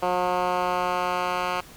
10% pulse tone with band-pass filter sweep, 180 Hz, F#3, 47 cents flat, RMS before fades -25 dBFS, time 0.02-1.61 s, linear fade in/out 10 ms, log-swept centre 780 to 1600 Hz, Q 0.97, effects pink hiss -47 dBFS RMS until 1.76 s

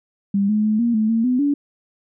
sine tone with pitch steps, 199.3 / 212.5 / 214.8 / 235.7 / 217 / 227 / 251.2 / 286.3 Hz, G3 / G#3 / A3 / A#3 / A3 / A#3 / B3 / D4, +29 / +40 / -41 / +19 / -24 / -46 / +30 / -44 cents, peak -15 dBFS, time 0.34-1.54 s, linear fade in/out 5 ms, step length 150 ms, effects none

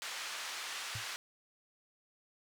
pink band-pass noise, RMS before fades -42 dBFS, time 0.02-1.16 s, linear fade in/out 0 ms, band 1300 to 6900 Hz, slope 12 dB/octave
sine tone with exponential decay, 110 Hz, A2, in tune, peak -36 dBFS, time 0.95-1.06 s, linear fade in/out 5 ms, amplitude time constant 23 ms
effects none

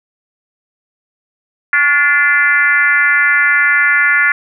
sine tone with frequency modulation, 1739 Hz, A6, 21 cents flat, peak -8 dBFS, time 1.73-4.32 s, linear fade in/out 2 ms, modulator 310 Hz, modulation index 1.3, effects none

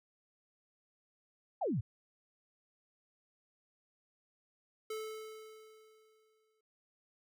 sine exponential sweep, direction down, 880 to 92.5 Hz, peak -31 dBFS, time 1.61-1.81 s, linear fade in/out 10 ms
square tone with exponential decay, 435.7 Hz, A4, 17 cents flat, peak -38 dBFS, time 4.9-6.61 s, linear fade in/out 5 ms, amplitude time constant 370 ms
effects none

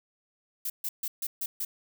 violet noise bursts, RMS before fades -32 dBFS, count 6, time 0.65-1.65 s, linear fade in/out 5 ms, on 50 ms, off 140 ms, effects none

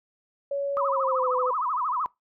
sine tone with pitch glide, 561 to 505.6 Hz, C#5 to B4, +21 to +41 cents, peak -25 dBFS, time 0.51-1.51 s, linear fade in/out 5 ms, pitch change -180 cents, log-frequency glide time 0.8-1.3 s
sine tone with vibrato, 1118 Hz, C#6, 14 cents sharp, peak -24 dBFS, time 0.77-2.06 s, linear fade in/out 0 ms, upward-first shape sine, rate 13 Hz, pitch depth 250 cents each way
effects noise-tail reverb RT60 0.2 s tail -23 dB re dry

